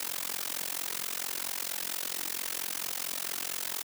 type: noise with amplitude modulation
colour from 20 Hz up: white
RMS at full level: -31 dBFS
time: 0-3.83 s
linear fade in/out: 5 ms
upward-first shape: sine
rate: 44.4 Hz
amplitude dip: 100%
effects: high-pass 200 Hz 12 dB/octave